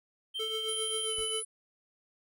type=tone with pitch glide; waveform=triangle; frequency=3136 to 3008 Hz; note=G7 to F#7; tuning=0 to +28 cents; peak=-32 dBFS; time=0.34-1.41 s; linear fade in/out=20 ms; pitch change=-72 cents; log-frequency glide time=1.04-1.15 s
type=tone with tremolo; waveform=square; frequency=440 Hz; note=A4; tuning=in tune; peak=-34 dBFS; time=0.39-1.43 s; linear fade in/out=10 ms; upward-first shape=triangle; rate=7.5 Hz; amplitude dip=75%
type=tone; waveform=sine; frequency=10000 Hz; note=D#9; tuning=8 cents sharp; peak=-36 dBFS; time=0.68-1.45 s; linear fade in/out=10 ms
type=noise with exponential decay; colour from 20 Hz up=brown; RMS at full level=-41 dBFS; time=1.18-1.3 s; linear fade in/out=2 ms; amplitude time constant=25 ms
effects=none